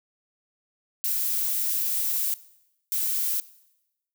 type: noise bursts at uneven times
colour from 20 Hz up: violet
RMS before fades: -26 dBFS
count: 2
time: 1.04-2.34 / 2.92-3.4 s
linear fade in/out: 0 ms
effects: noise-tail reverb RT60 0.9 s tail -19 dB re dry